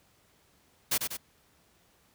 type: noise with echo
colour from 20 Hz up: white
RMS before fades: -27 dBFS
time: 0.91-0.98 s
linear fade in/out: 10 ms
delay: 96 ms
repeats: 2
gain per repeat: -5 dB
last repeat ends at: 1.172 s
effects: pink hiss -65 dBFS RMS until 2.14 s + high-pass 60 Hz 12 dB/octave